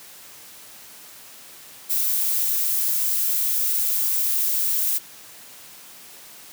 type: noise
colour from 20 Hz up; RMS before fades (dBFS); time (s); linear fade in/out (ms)
violet; -22; 1.89-4.99; 20
effects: white hiss -44 dBFS RMS until 6.52 s + high-pass 100 Hz 12 dB/octave